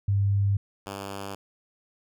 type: tone pair in turn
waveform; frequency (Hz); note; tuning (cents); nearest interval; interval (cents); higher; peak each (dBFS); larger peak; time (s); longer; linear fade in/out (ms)
sine / 5% pulse; 99.8 / 98.88; G2 / G2; +32 / +15; unison; 17; first; -20 / -23; first; 0.08-0.57 / 0.86-1.35; neither; 5
effects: none